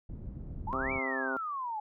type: low-pass noise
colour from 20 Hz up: pink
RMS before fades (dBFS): -41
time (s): 0.09-0.99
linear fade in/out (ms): 5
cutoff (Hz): 200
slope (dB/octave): 12
type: exponential two-way sweep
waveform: sine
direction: up then down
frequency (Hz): 830.6 to 2349 to 830.6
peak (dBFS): -33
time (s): 0.67-1.8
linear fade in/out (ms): 5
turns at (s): 0.92
type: harmonic tone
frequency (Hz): 132.4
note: C3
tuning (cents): +21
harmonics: 2 / 3 / 4 / 5 / 6 / 7 / 8 / 9 / 10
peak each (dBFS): -38 / -40 / -41 / -42 / -43 / -43 / -44 / -45 / -45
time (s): 0.73-1.37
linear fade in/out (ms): 0
effects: none